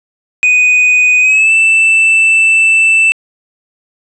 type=tone with pitch glide; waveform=triangle; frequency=2489 to 2652 Hz; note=D#7 to E7; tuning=0 to +10 cents; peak=-4 dBFS; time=0.43-3.12 s; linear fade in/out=0 ms; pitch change=+110 cents; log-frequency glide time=1.2-1.52 s; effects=resampled to 22050 Hz